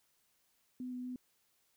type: tone with pitch steps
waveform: sine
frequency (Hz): 251.9 / 249.4 / 251.2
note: B3 / B3 / B3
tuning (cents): +34 / +17 / +30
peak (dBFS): -39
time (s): 0.8-1.16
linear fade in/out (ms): 2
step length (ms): 120
effects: white hiss -75 dBFS RMS until 1.76 s